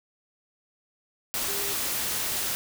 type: tone in noise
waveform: sine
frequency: 400 Hz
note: G4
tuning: 35 cents sharp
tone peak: -37 dBFS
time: 1.48-1.73 s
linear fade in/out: 0 ms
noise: white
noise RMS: -29 dBFS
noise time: 1.34-2.55 s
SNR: -11 dB
effects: none